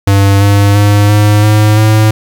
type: tone with pitch steps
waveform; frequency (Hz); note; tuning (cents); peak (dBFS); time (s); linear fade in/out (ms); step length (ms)
square; 99.1 / 100.89 / 102.71 / 104.57 / 106.46 / 108.38; G2 / G#2 / G#2 / G#2 / G#2 / A2; +19 / -50 / -19 / +12 / +43 / -26; -5; 0.07-2.11; 5; 340
effects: 7-bit